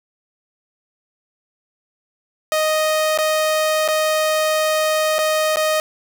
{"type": "tone with dropouts", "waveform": "sawtooth", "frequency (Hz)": 622.3, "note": "D#5", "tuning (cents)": 0, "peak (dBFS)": -12, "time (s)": [2.52, 5.8], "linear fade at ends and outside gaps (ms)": 1, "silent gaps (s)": [[3.176, 3.186], [3.878, 3.885], [5.184, 5.189], [5.559, 5.569]], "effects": []}